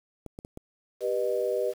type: clicks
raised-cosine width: 2 ms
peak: -26 dBFS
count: 4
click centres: 0.263 / 0.389 / 0.449 / 0.574 s
type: chord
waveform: sine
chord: G augmented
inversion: none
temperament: just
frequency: 392 / 490 / 612.5 Hz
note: G4 / B4 / D#5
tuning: 0 / -14 / -27 cents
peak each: -30 / -28 / -30 dBFS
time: 1-1.74 s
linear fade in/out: 50 ms
effects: 8-bit